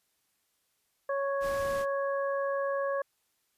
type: harmonic tone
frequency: 554.4 Hz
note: C#5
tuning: in tune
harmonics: 1 / 2 / 3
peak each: -29 / -35 / -39 dBFS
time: 1.09-3.02 s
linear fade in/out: 5 ms
type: noise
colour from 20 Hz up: pink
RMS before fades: -43 dBFS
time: 1.4-1.86 s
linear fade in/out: 50 ms
effects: white hiss -75 dBFS RMS until 3.57 s + resampled to 32000 Hz